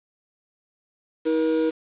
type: tone pair together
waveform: triangle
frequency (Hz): 319 / 477.9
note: D#4 / A#4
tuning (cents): +43 / +43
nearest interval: perfect fifth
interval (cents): 700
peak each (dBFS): -20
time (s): 1.25-1.71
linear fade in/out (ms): 20
effects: resampled to 8000 Hz + 7-bit